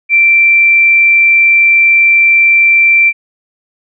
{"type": "tone", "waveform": "sine", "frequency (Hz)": 2349, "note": "D7", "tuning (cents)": 0, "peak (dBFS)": -4, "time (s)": [0.09, 3.13], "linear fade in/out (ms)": 50, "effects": []}